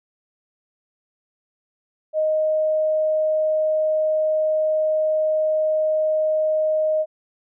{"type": "tone", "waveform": "sine", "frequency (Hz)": 622.3, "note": "D#5", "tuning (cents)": 0, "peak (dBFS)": -17, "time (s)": [2.13, 7.06], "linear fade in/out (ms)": 50, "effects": []}